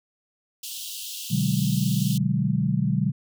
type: high-pass noise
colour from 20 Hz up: pink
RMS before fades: -35 dBFS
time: 0.63-2.18 s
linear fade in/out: 5 ms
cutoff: 2800 Hz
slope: 96 dB/octave
type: chord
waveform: sine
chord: G# half-diminished seventh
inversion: first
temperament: just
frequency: 124.59 / 149.51 / 186.89 / 207.7 Hz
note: B2 / D3 / F#3 / G#3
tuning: +16 / +31 / +18 / 0 cents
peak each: -26 / -25 / -25 / -28 dBFS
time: 1.3-3.12 s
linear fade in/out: 20 ms
effects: none